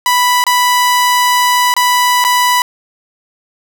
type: tone with dropouts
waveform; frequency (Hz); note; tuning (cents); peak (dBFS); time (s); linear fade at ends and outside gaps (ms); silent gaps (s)
sawtooth; 987.8; B5; 0; -5; 0.06-2.62; 1; 0.44-0.466 / 1.74-1.765 / 2.241-2.248
effects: none